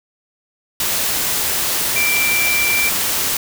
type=tone in noise; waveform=sine; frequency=2349 Hz; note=D7; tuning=in tune; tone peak=-16 dBFS; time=1.96-2.89 s; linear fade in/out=2 ms; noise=white; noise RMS=-19 dBFS; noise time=0.8-3.37 s; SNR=0 dB; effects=none